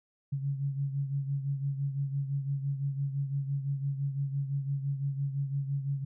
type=beating tone pair; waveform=sine; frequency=138.2 / 144.1 Hz; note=C#3 / D3; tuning=-5 / -33 cents; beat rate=5.9 Hz; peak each=-30 / -37 dBFS; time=0.32-6.05 s; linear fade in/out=10 ms; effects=none